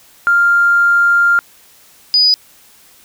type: tone pair in turn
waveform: triangle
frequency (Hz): 1396.9 / 4949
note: F6 / D#8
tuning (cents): 0 / -10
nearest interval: octave + minor seventh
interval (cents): 2190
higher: second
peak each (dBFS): -4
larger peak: neither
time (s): 0.27-1.39 / 2.14-2.34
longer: first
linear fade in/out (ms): 0
effects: tanh soft clip ceiling -6 dBFS + white hiss -46 dBFS RMS until 3.04 s